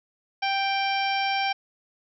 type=harmonic tone; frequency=785 Hz; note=G5; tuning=2 cents sharp; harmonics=1 / 2 / 3 / 4 / 5 / 6 / 7; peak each=-25 / -33 / -29 / -33 / -42 / -39 / -36 dBFS; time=0.42-1.53 s; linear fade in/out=10 ms; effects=none